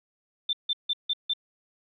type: tone bursts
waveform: sine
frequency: 3560 Hz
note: A7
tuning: 20 cents sharp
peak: -23 dBFS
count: 5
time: 0.49-1.335 s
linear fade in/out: 5 ms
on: 41 ms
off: 160 ms
effects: none